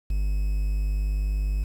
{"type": "tone with quantisation", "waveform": "triangle", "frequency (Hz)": 50.2, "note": "G1", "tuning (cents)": 42, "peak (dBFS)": -20, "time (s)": [0.1, 1.64], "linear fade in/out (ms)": 5, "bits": 8, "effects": []}